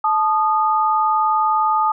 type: tone pair together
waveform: sine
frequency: 870 / 1230.4 Hz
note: A5 / D#6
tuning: -20 / -20 cents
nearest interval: tritone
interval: 600 cents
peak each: -17 dBFS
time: 0.04-1.92 s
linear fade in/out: 5 ms
effects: none